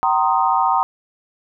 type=chord; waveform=sine; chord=C minor seventh; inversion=second; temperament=equal with one note detuned; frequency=767.4 / 932.3 / 1046.5 / 1244.5 Hz; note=G5 / Bb5 / C6 / Eb6; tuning=-37 / 0 / 0 / 0 cents; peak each=-19 / -18 / -21 / -21 dBFS; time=0.03-0.83 s; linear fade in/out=0 ms; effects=none